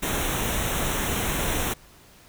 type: band-stop noise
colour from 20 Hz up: pink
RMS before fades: -26 dBFS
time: 0.02-1.74 s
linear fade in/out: 10 ms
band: 4000 to 5600 Hz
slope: 96 dB/octave
effects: pink hiss -52 dBFS RMS until 2.28 s